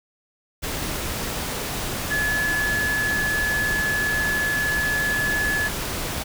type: tone in noise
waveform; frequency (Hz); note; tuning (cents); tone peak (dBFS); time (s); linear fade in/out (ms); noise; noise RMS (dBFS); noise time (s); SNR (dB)
sine; 1711; A6; -49; -21; 2.1-5.69; 20; pink; -28; 0.62-6.24; +4
effects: none